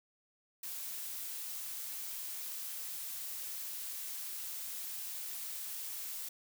blue noise, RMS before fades -42 dBFS, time 0.63-6.29 s, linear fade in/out 5 ms, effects none

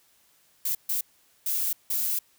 violet noise bursts at uneven times, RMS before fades -27 dBFS, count 4, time 0.65-0.75 / 0.89-1.01 / 1.46-1.73 / 1.9-2.19 s, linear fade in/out 5 ms, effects white hiss -63 dBFS RMS until 2.38 s

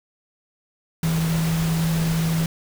sine tone in noise, 163 Hz, E3, 19 cents flat, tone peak -19 dBFS, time 1.03-2.46 s, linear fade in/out 2 ms, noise pink, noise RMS -30 dBFS, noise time 1.03-2.46 s, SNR +8 dB, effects none

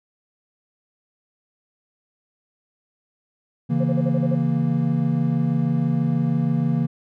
triangle chord, A# diminished, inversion first, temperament equal, 138.59 / 164.81 / 233.1 Hz, C#3 / E3 / A#3, 0 / 0 / 0 cents, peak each -21 / -20 / -21 dBFS, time 3.69-6.87 s, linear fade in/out 20 ms
sine tone bursts, 520 Hz, C5, 11 cents flat, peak -23 dBFS, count 7, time 3.8-4.351 s, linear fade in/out 10 ms, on 41 ms, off 44 ms
effects none

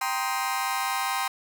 sawtooth chord, C minor seventh, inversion second, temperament just, 784.9 / 941.9 / 1046.5 / 1255.8 Hz, G5 / Bb5 / C6 / Eb6, +2 / +18 / 0 / +16 cents, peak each -26 / -29 / -26 / -30 dBFS, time 0.01-1.28 s, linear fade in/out 5 ms, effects none

